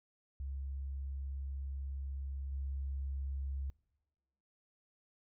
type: tone with level steps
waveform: sine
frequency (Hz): 68.2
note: C#2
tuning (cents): -28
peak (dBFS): -38 / -36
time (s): 0.4-3.7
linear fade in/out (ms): 0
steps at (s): 2.52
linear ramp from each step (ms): 5
effects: noise-tail reverb RT60 1.0 s tail -23 dB re dry